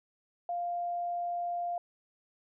sine tone, 698.5 Hz, F5, in tune, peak -31 dBFS, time 0.49-1.78 s, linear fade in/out 2 ms, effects none

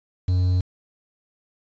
triangle tone with quantisation, 91.1 Hz, F#2, 26 cents flat, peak -15 dBFS, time 0.28-0.61 s, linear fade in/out 5 ms, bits 7, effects resampled to 16000 Hz

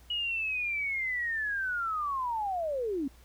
sine linear sweep, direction down, 2915 to 256.1 Hz, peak -29 dBFS, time 0.1-3.08 s, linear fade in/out 5 ms, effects added 60 Hz sine -54 dBFS peak until 3.24 s + pink hiss -61 dBFS RMS until 3.24 s

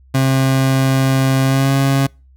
30% pulse tone with pitch glide, 133.3 to 136.57 Hz, C3 to C#3, +33 to -25 cents, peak -9 dBFS, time 0.14-2.07 s, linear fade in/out 10 ms, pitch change +42 cents, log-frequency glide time 1.44-1.72 s, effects noise-tail reverb RT60 0.3 s tail -26 dB re dry + added 65 Hz sine -44 dBFS peak until 2.36 s

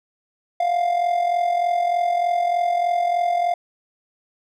triangle tone with amplitude modulation, 700 Hz, F5, 4 cents sharp, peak -13 dBFS, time 0.6-3.54 s, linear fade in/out 5 ms, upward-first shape sine, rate 43.3 Hz, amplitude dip 60%, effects none

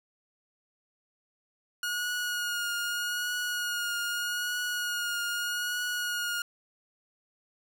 sawtooth tone with vibrato, 1440 Hz, F#6, 47 cents flat, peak -26 dBFS, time 1.83-6.42 s, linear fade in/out 2 ms, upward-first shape triangle, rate 0.81 Hz, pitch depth 27 cents each way, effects 11-bit

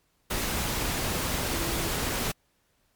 sine tone in noise, 333.5 Hz, E4, 20 cents sharp, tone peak -36 dBFS, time 1.51-1.89 s, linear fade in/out 10 ms, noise pink, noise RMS -29 dBFS, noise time 0.3-2.32 s, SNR -10 dB, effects pink hiss -70 dBFS RMS until 2.95 s + MP3 96 kbps

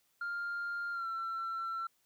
sine tone with pitch glide, 1400 to 1347.6 Hz, F6 to E6, +4 to +38 cents, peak -33 dBFS, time 0.21-1.87 s, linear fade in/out 5 ms, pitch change -66 cents, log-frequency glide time 0.92-1.08 s, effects tanh soft clip ceiling -33 dBFS + white hiss -74 dBFS RMS until 2.05 s

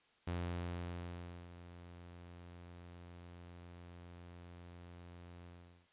sawtooth tone with ADSR envelope, 87.31 Hz, F2, in tune, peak -33 dBFS, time 0.27-5.88 s, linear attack 7 ms, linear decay 1200 ms, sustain -15 dB, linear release 420 ms, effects white hiss -71 dBFS RMS until 5.92 s + resampled to 8000 Hz

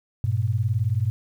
sine beating tone pair, 99.7 / 118.7 Hz, G2 / A#2, +30 / +32 cents, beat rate 19 Hz, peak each -23 dBFS, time 0.24-1.1 s, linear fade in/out 0 ms, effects 9-bit

